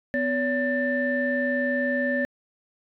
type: tone cluster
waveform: sine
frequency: 251 / 567 / 1779 Hz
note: B3 / C#5 / A6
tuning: +28 / +39 / +19 cents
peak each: -26 dBFS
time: 0.14-2.25 s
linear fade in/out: 0 ms
effects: tanh soft clip ceiling -13 dBFS